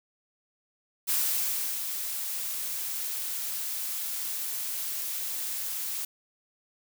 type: noise with ADSR envelope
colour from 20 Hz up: blue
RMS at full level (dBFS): -26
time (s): 1.07-6.05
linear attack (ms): 28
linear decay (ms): 700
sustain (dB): -7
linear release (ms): 4
effects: none